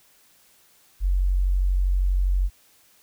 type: tone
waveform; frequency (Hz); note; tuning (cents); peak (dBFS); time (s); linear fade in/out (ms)
sine; 46.25; F#1; 0; -18; 1-2.5; 50
effects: white hiss -58 dBFS RMS until 3.02 s